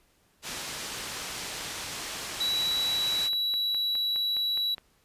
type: low-pass noise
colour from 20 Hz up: white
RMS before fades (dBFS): -37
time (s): 0.42-3.3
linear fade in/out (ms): 50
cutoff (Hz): 6600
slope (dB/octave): 12
type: click train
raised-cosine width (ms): 0.3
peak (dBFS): -26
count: 14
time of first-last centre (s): 2.09-4.782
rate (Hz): 4.83
type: tone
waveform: triangle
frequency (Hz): 3917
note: B7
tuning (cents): -15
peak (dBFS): -24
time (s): 2.4-4.75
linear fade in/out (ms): 10
effects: pink hiss -66 dBFS RMS until 5.04 s + resampled to 32000 Hz